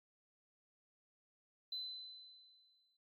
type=tone with exponential decay; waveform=sine; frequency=4029 Hz; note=B7; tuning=34 cents sharp; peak=-38 dBFS; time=1.72-2.97 s; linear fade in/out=5 ms; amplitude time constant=270 ms; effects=tanh soft clip ceiling -34 dBFS + MP3 64 kbps